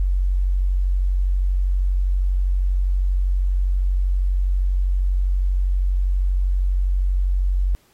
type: tone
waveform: sine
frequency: 46.25 Hz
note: F#1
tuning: in tune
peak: -16 dBFS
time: 0-7.75 s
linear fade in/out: 0 ms
effects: pink hiss -59 dBFS RMS until 7.93 s + AAC 48 kbps